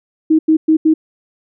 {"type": "tone bursts at uneven times", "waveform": "sine", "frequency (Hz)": 315.7, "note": "D#4", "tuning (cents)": 25, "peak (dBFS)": -7, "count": 4, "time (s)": [[0.3, 0.39], [0.48, 0.57], [0.68, 0.77], [0.85, 0.94]], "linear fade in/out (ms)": 10, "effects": []}